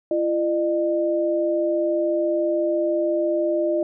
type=tone pair together; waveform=sine; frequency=340.1 / 606 Hz; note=F4 / D#5; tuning=-46 / -46 cents; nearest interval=minor seventh; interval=1000 cents; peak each=-22 / -21 dBFS; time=0.11-3.83 s; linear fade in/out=2 ms; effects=none